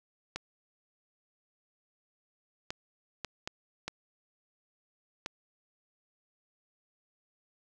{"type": "clicks", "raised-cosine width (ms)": 0.2, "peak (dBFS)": -18, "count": 6, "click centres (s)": [0.36, 2.705, 3.247, 3.475, 3.88, 5.261], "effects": []}